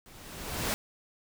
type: noise with level ramp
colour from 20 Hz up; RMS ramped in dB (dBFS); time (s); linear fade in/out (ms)
pink; -54 to -28; 0.06-0.74; 0
effects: none